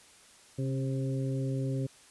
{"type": "harmonic tone with a mistuned harmonic", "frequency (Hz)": 133.1, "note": "C3", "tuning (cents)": 30, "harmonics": [1, 2, 3, 4], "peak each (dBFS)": [-30, -36, -40, -42], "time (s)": [0.58, 1.87], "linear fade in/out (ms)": 10, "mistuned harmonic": 2, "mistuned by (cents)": 20, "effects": ["white hiss -57 dBFS RMS until 2.1 s", "resampled to 24000 Hz"]}